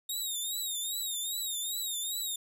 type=tone with vibrato; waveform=15% pulse; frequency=3729 Hz; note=A#7; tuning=in tune; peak=-26 dBFS; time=0.09-2.36 s; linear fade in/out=5 ms; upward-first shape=triangle; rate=2.5 Hz; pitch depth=120 cents each way; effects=none